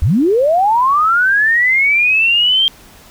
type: linear sweep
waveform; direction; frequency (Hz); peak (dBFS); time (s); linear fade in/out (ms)
sine; up; 60.8 to 3200; -9; 0.02-2.68; 0
effects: pink hiss -42 dBFS RMS until 3.1 s

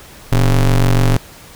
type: ring-modulated tone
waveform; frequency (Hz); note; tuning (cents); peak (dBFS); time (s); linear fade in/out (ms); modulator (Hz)
square; 69.3; C#2; 0; -7; 0.32-1.17; 5; 45.9
effects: pink hiss -39 dBFS RMS until 1.55 s

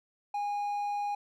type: tone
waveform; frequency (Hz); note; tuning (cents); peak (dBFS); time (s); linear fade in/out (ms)
triangle; 820; G#5; -22; -28; 0.34-1.15; 5
effects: none

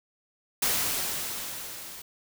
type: noise with level ramp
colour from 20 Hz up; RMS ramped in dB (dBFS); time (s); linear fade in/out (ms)
white; -25 to -43; 0.62-2.02; 5
effects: none

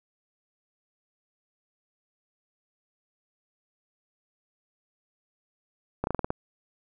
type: slowing click train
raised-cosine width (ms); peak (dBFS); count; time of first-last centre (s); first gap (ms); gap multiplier
1; -13; 7; 6.04-6.305; 31; 1.14
effects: none

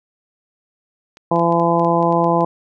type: clicks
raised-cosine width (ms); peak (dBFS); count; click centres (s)
0.2; -24; 11; 1.171 / 1.36 / 1.395 / 1.524 / 1.598 / 1.796 / 1.847 / 2.027 / 2.125 / 2.243 / 2.408
type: harmonic tone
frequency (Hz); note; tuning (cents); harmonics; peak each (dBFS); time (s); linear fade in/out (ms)
169.3; E3; +46; 1 / 2 / 3 / 4 / 5 / 6; -20 / -20 / -20 / -20 / -20 / -20; 1.31-2.45; 5
effects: none

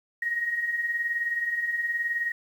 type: beating tone pair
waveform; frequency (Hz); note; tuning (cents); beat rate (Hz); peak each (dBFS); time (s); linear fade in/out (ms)
sine; 1864.7 / 1883.7; A#6 / A#6; 0 / +18; 19; -34 / -26; 0.22-2.32; 5
effects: 9-bit

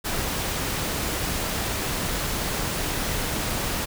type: noise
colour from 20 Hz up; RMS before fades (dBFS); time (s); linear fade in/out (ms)
pink; -27; 0.04-3.86; 20
effects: none

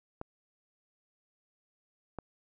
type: clicks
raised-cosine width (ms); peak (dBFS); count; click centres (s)
1; -24; 2; 0.214 / 2.187
effects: none

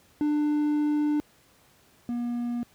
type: tone pair in turn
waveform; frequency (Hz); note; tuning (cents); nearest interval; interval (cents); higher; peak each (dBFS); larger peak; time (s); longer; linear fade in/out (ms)
triangle; 297.6 / 239.7; D4 / A#3; +23 / +48; major third; 375; first; -20 / -25; first; 0.21-1.2 / 2.09-2.63; first; 0
effects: pink hiss -60 dBFS RMS until 2.74 s + high-pass 60 Hz 12 dB/octave

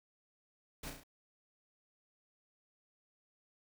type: noise with echo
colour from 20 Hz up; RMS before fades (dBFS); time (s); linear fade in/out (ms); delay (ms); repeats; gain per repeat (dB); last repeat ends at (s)
pink; -45; 0.83-0.9; 5; 34; 4; -4; 1.036
effects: none

